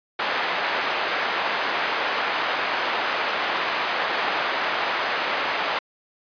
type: band-pass noise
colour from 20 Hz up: pink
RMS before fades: -25 dBFS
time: 0.19-5.79 s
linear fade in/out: 5 ms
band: 720 to 2700 Hz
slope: 12 dB/octave
effects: resampled to 11025 Hz